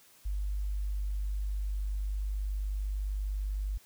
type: tone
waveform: sine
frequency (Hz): 49.93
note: G1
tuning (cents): +33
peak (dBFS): -30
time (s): 0.25-3.78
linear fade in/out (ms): 10
effects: white hiss -60 dBFS RMS until 3.85 s